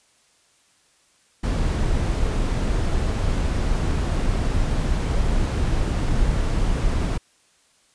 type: noise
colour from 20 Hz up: brown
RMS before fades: -21 dBFS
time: 1.43-7.18 s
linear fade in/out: 10 ms
effects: white hiss -60 dBFS RMS until 7.94 s + resampled to 22050 Hz